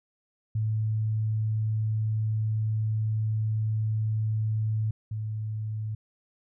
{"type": "tone pair in turn", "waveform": "sine", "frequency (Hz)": [109, 108.31], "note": ["A2", "A2"], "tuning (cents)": [-16, -27], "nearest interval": "unison", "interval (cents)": 11, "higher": "first", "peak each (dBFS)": [-24, -29], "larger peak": "first", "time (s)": [[0.55, 4.91], [5.11, 5.95]], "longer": "first", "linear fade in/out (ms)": 5, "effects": []}